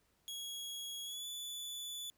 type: tone with pitch glide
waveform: sawtooth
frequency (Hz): 3322 to 3467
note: G#7 to A7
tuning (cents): 0 to -26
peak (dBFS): -39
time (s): 0.28-2.1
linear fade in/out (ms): 0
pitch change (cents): +74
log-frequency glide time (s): 1.04-1.26
effects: pink hiss -75 dBFS RMS until 2.17 s